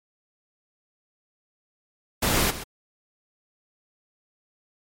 pink noise with echo, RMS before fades -22 dBFS, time 2.22-2.51 s, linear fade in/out 10 ms, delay 130 ms, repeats 1, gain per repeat -13 dB, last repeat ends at 2.64 s, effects MP3 64 kbps

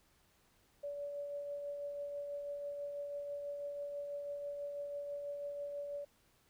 sine tone with tremolo, 574 Hz, D5, 40 cents flat, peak -38 dBFS, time 0.83-6.05 s, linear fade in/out 10 ms, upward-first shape triangle, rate 6.1 Hz, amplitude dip 35%, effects pink hiss -71 dBFS RMS until 6.49 s

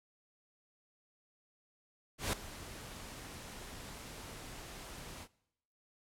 pink noise with ADSR envelope, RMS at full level -32 dBFS, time 2.18-5.28 s, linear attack 150 ms, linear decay 5 ms, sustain -16 dB, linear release 57 ms, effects noise-tail reverb RT60 0.8 s tail -22 dB re dry + low-pass 12000 Hz 12 dB/octave

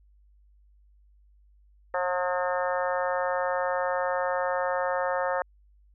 harmonic tone, 180 Hz, F#3, 47 cents flat, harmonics 3 / 4 / 5 / 6 / 7 / 8 / 9 / 10, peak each -28 / -33 / -32 / -37 / -34 / -41 / -38 / -37 dBFS, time 1.94-5.42 s, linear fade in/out 2 ms, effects added 50 Hz sine -56 dBFS peak until 5.94 s

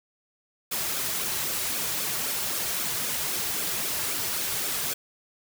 white noise with flanger, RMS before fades -29 dBFS, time 0.71-4.94 s, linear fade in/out 10 ms, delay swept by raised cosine 1 to 4 ms, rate 3.8 Hz, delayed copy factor -0.6, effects none

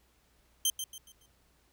15% pulse tone with echo, 3131 Hz, G7, 3 cents flat, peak -18 dBFS, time 0.65-0.7 s, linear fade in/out 2 ms, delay 140 ms, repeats 4, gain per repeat -9 dB, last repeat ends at 1.26 s, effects added 60 Hz sine -69 dBFS peak until 1.72 s + pink hiss -69 dBFS RMS until 1.72 s

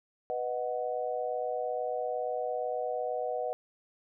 sine chord, B major, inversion none, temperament equal, 493.9 / 622.3 / 740 Hz, B4 / D#5 / F#5, 0 / 0 / 0 cents, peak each -34 / -35 / -35 dBFS, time 0.3-3.53 s, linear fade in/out 0 ms, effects none

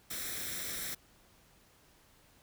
white noise with comb filter, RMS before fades -39 dBFS, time 0.1-0.95 s, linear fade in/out 10 ms, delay 0.53 ms, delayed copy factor +0.6, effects pink hiss -64 dBFS RMS until 2.42 s

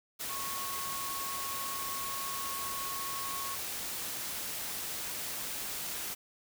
sine tone in noise, 1100 Hz, C#6, 14 cents flat, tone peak -39 dBFS, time 0.29-3.56 s, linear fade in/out 20 ms, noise white, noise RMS -38 dBFS, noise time 0.19-6.15 s, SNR -4 dB, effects none

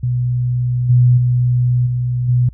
sine tone with level steps, 123.47 Hz, B2, in tune, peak -14 / -7 / -11 / -15 / -10 dBFS, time 0.03-2.49 s, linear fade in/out 5 ms, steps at 0.89 / 1.17 / 1.86 / 2.28 s, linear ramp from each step 10 ms, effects added 60 Hz sine -35 dBFS peak until 2.53 s

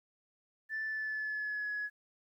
sine tone with pitch glide, 1760 to 1686.4 Hz, A6 to G#6, 0 to +26 cents, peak -33 dBFS, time 0.69-1.9 s, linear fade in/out 50 ms, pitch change -74 cents, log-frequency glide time 0.84-1.7 s, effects tanh soft clip ceiling -30 dBFS + 12-bit

